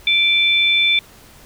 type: tone pair together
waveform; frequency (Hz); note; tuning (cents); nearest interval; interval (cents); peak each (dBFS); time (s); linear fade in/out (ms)
sine; 2349 / 3520; D7 / A7; 0 / 0; perfect fifth; 700; -15; 0.07-0.99; 2
effects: pink hiss -45 dBFS RMS until 1.45 s